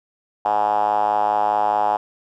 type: tone with band-pass filter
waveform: 5% pulse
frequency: 104.8 Hz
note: G#2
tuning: 16 cents sharp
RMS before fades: -19 dBFS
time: 0.45-1.97 s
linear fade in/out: 5 ms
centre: 800 Hz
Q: 6.5
effects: none